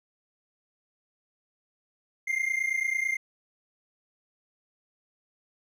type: tone pair together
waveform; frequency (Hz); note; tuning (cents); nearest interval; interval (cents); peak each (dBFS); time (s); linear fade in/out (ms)
triangle; 2092 / 2121; C7 / C7; -1 / +23; unison; 24; -27; 2.27-3.17; 10
effects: none